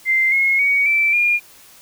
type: tone with pitch steps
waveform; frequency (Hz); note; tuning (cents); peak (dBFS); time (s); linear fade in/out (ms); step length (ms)
sine; 2085 / 2164 / 2245 / 2330 / 2417; C7 / C#7 / C#7 / D7 / D7; -7 / -42 / +21 / -14 / +49; -13; 0.05-1.4; 50; 270
effects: white hiss -46 dBFS RMS until 1.81 s